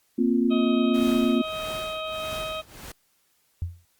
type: chord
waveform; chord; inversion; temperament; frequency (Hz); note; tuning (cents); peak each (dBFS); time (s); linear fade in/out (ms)
sine; Bb suspended second; none; equal; 233.1 / 261.6 / 349.2; Bb3 / C4 / F4; 0 / 0 / 0; -22 / -23 / -26; 0.18-1.42; 10
type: harmonic tone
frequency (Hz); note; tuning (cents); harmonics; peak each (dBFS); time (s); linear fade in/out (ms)
631; D#5; +24; 1 / 2 / 4 / 5 / 6; -32 / -35 / -38 / -39 / -40; 0.5-2.62; 20
type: noise with tremolo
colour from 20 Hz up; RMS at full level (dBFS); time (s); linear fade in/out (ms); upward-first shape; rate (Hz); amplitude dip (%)
pink; -37; 0.94-2.92; 5; triangle; 1.6; 90
type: tone with exponential decay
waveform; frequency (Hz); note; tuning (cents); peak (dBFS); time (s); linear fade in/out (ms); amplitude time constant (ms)
sine; 86.4; F2; -18; -22; 3.62-3.85; 0; 48
effects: white hiss -67 dBFS RMS until 3.99 s + Opus 48 kbps